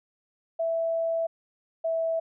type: tone pair in turn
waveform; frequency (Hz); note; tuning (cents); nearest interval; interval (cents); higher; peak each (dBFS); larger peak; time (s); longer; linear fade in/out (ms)
sine; 660 / 655.1; E5 / E5; +2 / -11; unison; 13; first; -24; neither; 0.59-1.27 / 1.84-2.2; first; 10
effects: none